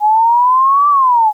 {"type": "exponential two-way sweep", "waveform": "sine", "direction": "up then down", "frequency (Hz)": [830.6, 1174.7, 830.6], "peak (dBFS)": -7, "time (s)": [0, 1.33], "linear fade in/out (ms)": 50, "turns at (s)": 0.89, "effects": ["8-bit"]}